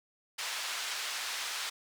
white band-pass noise, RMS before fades -37 dBFS, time 0.38-1.7 s, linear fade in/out 10 ms, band 920 to 5200 Hz, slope 12 dB/octave, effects none

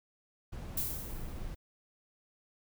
brown noise, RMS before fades -41 dBFS, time 0.52-1.55 s, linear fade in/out 10 ms
violet noise with exponential decay, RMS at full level -32 dBFS, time 0.77-1.56 s, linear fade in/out 5 ms, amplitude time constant 170 ms
effects none

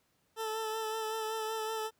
20% pulse tone with vibrato, 440 Hz, A4, in tune, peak -29 dBFS, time 0.36-1.91 s, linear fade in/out 50 ms, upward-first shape sine, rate 5.3 Hz, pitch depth 24 cents each way, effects pink hiss -74 dBFS RMS until 1.99 s + high-pass 60 Hz 12 dB/octave

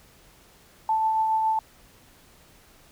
sine tone with tremolo, 880 Hz, A5, in tune, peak -19 dBFS, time 0.89-1.59 s, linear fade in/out 2 ms, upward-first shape triangle, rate 7.2 Hz, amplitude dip 30%, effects pink hiss -55 dBFS RMS until 2.91 s

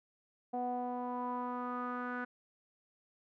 sawtooth tone with low-pass filter sweep, 246.9 Hz, B3, in tune, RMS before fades -38 dBFS, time 0.53-2.25 s, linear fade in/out 10 ms, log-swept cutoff 710 to 1500 Hz, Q 6.2, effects none

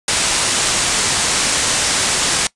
white low-pass noise, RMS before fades -17 dBFS, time 0.08-2.47 s, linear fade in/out 2 ms, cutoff 9500 Hz, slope 48 dB/octave, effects noise-tail reverb RT60 0.1 s tail -21 dB re dry + resampled to 24000 Hz

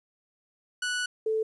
sawtooth / sine tone pair in turn, 1477 / 439.1 Hz, F#6 / A4, -3 / -4 cents, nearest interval octave + major sixth, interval 2101 cents, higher first, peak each -24 dBFS, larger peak neither, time 0.82-1.06 / 1.26-1.43 s, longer first, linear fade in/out 5 ms, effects resampled to 24000 Hz + 11-bit

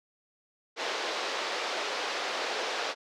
pink band-pass noise, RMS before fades -33 dBFS, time 0.76-2.95 s, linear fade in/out 50 ms, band 410 to 5300 Hz, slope 24 dB/octave, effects none

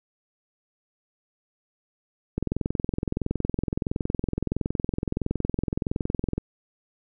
click train, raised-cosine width 3 ms, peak -12 dBFS, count 87, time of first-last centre 2.38-6.38 s, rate 21.5 Hz, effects none

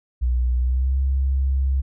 sine tone with pitch glide, 61.4 to 66.96 Hz, B1 to C2, -9 to +41 cents, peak -17 dBFS, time 0.21-1.82 s, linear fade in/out 20 ms, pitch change +150 cents, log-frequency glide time 0.57-0.98 s, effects none

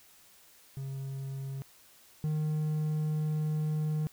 triangle tone pair in turn, 135.6 / 153.62 Hz, C#3 / D#3, -38 / -22 cents, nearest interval major second, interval 216 cents, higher second, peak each -33 / -26 dBFS, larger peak second, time 0.77-1.62 / 2.24-4.07 s, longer second, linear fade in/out 0 ms, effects white hiss -59 dBFS RMS until 4.12 s

